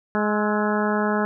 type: harmonic tone with a mistuned harmonic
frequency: 210 Hz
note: G#3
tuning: 19 cents sharp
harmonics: 1 / 2 / 3 / 4 / 5 / 6 / 7 / 8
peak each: -23 / -26 / -28 / -29 / -30 / -31 / -31 / -32 dBFS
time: 0.15-1.25 s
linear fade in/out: 0 ms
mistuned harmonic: 6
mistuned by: +54 cents
effects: none